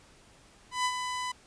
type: tone with ADSR envelope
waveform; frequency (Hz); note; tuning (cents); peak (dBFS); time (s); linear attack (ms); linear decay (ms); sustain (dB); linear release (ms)
sawtooth; 1000; B5; +21; -21; 0.71-1.32; 140; 61; -7; 7
effects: pink hiss -58 dBFS RMS until 1.46 s + resampled to 22050 Hz